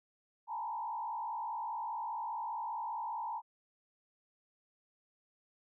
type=tone with frequency modulation; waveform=sine; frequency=910 Hz; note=A#5; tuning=42 cents flat; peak=-36 dBFS; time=0.47-3.42 s; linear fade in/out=50 ms; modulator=55.1 Hz; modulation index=1.3; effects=none